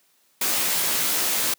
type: noise with comb filter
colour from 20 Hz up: white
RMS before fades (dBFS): -23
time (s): 0.41-1.54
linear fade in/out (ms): 5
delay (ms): 15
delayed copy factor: -0.85
effects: white hiss -63 dBFS RMS until 1.58 s + high-pass 150 Hz 12 dB/octave